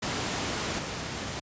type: noise with level steps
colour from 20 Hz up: pink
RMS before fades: -30 / -34 dBFS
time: 0.02-1.4 s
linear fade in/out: 10 ms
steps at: 0.78 s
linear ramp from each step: 10 ms
effects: high-pass 80 Hz 12 dB/octave + resampled to 16000 Hz